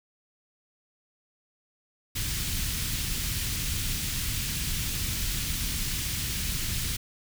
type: band-stop noise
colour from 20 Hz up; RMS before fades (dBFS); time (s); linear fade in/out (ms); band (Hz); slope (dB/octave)
pink; -30; 2.15-6.97; 10; 160 to 2600; 12
effects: none